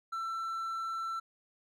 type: tone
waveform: triangle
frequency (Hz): 1339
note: E6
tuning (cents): +27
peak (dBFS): -32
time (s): 0.12-1.2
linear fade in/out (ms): 10
effects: none